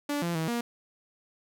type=tone with pitch steps; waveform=sawtooth; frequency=289.8 / 171.2 / 161 / 236.9 Hz; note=D4 / F3 / E3 / A#3; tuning=-23 / -34 / -41 / +28 cents; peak=-24 dBFS; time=0.09-0.61 s; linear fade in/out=5 ms; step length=130 ms; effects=none